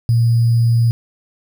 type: tone with sample-and-hold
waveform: sine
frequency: 116.6 Hz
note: A#2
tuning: 1 cent sharp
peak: -10 dBFS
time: 0.09-0.91 s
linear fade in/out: 0 ms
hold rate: 4900 Hz
effects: none